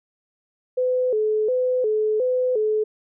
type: tone with vibrato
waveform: sine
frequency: 466.2 Hz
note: A#4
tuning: in tune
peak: -18 dBFS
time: 0.77-2.84 s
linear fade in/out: 10 ms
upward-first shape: square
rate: 1.4 Hz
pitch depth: 140 cents each way
effects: none